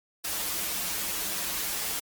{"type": "noise with comb filter", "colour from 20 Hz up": "white", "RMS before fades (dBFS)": -31, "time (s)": [0.24, 2], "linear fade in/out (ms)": 10, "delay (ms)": 7.8, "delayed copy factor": -1, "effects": ["MP3 96 kbps"]}